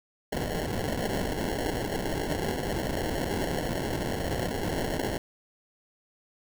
white noise with sample-and-hold, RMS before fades -30 dBFS, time 0.32-5.18 s, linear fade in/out 5 ms, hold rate 1225 Hz, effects none

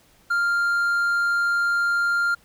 triangle tone, 1396.9 Hz, F6, in tune, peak -17 dBFS, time 0.3-2.35 s, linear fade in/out 10 ms, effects pink hiss -57 dBFS RMS until 2.44 s

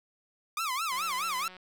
sawtooth tone with vibrato, 1164 Hz, D6, 16 cents flat, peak -26 dBFS, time 0.57-1.48 s, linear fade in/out 2 ms, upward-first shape sine, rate 4.7 Hz, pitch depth 260 cents each way
click train, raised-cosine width 0.3 ms, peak -33 dBFS, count 120, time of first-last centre 0.92-1.567 s, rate 184 Hz
effects none

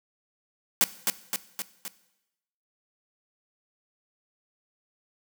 white noise with echo, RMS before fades -20 dBFS, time 0.81-0.84 s, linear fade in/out 0 ms, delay 260 ms, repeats 4, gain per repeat -4 dB, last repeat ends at 1.88 s, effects noise-tail reverb RT60 0.9 s tail -17 dB re dry + high-pass 150 Hz 12 dB/octave

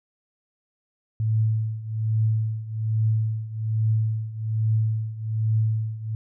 sine tone with tremolo, 110 Hz, A2, in tune, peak -17 dBFS, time 1.2-6.15 s, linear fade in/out 0 ms, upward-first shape triangle, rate 1.2 Hz, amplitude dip 85%, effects none

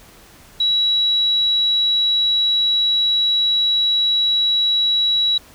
sine tone, 3900 Hz, B7, 23 cents flat, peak -14 dBFS, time 0.6-5.38 s, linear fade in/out 5 ms, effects pink hiss -46 dBFS RMS until 5.54 s

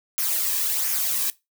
blue noise with flanger, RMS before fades -24 dBFS, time 0.18-1.3 s, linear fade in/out 0 ms, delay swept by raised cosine 0.24 to 1.44 ms, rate 1.4 Hz, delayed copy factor -0.55, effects noise-tail reverb RT60 0.2 s tail -19 dB re dry

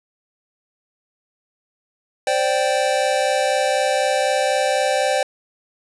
square chord, C suspended second, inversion none, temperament equal with one note detuned, 523.3 / 587.3 / 778.1 Hz, C5 / D5 / G5, 0 / 0 / -13 cents, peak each -22 dBFS, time 2.27-5.23 s, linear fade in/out 2 ms, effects resampled to 24000 Hz + 9-bit

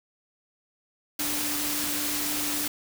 sine tone in noise, 295 Hz, D4, 8 cents sharp, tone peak -35 dBFS, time 1.19-2.68 s, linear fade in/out 5 ms, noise white, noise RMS -29 dBFS, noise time 1.19-2.68 s, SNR -9 dB, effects none

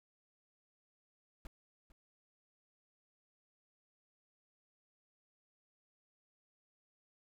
brown noise with echo, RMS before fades -45 dBFS, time 1.45-1.47 s, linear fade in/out 2 ms, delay 450 ms, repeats 1, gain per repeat -15 dB, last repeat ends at 1.92 s, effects none

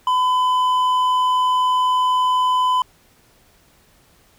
sine tone with hard clipping, 1008 Hz, B5, 35 cents sharp, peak -16 dBFS, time 0.07-2.82 s, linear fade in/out 2 ms, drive 5 dB, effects pink hiss -55 dBFS RMS until 4.38 s

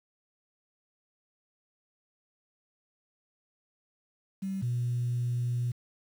sine tone pair in turn, 192.8 / 121.46 Hz, G3 / B2, -28 / -28 cents, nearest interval minor sixth, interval 800 cents, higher first, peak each -30 / -26 dBFS, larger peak second, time 4.42-4.62 / 4.62-5.72 s, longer second, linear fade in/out 10 ms, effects tanh soft clip ceiling -23 dBFS + 9-bit

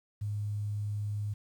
sine tone with quantisation, 103.8 Hz, G#2, in tune, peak -31 dBFS, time 0.21-1.34 s, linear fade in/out 10 ms, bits 10, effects none

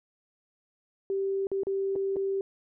sine tone with dropouts, 390 Hz, G4, 9 cents flat, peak -26 dBFS, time 1.1-2.41 s, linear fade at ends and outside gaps 1 ms, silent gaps 1.47-1.516 / 1.634-1.669 / 1.955-1.96 / 2.16-2.166 s, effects none

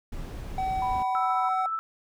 brown noise, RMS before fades -36 dBFS, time 0.12-1.03 s, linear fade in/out 5 ms
triangle tone with pitch glide, 759 to 751.6 Hz, F#5 to F#5, +44 to +27 cents, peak -24 dBFS, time 0.58-1.66 s, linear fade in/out 2 ms, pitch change -17 cents, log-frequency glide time 0.85-1.47 s
sine tone, 987.8 Hz, B5, in tune, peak -29 dBFS, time 0.82-1.49 s, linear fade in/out 2 ms
sine tone with tremolo, 1318.5 Hz, E6, in tune, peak -25 dBFS, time 1.15-1.79 s, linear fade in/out 0 ms, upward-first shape triangle, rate 14 Hz, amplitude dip 40%
effects none

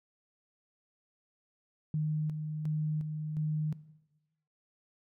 sine tone with tremolo, 153.6 Hz, D#3, 22 cents flat, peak -28 dBFS, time 1.94-3.73 s, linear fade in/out 2 ms, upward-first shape square, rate 1.4 Hz, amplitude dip 40%, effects noise-tail reverb RT60 1.0 s tail -18 dB re dry

